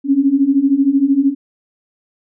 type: beating tone pair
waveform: sine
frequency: 267.2 / 280.2 Hz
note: C4 / C#4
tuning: +36 / +19 cents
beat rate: 13 Hz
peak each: -15 / -12 dBFS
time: 0.04-1.35 s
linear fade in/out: 50 ms
effects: none